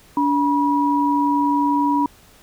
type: tone pair together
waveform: sine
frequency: 287.8 / 968 Hz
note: D4 / B5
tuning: -35 / -35 cents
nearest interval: octave + major sixth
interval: 2100 cents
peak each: -18 dBFS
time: 0.17-2.06 s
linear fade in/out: 2 ms
effects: pink hiss -50 dBFS RMS until 2.42 s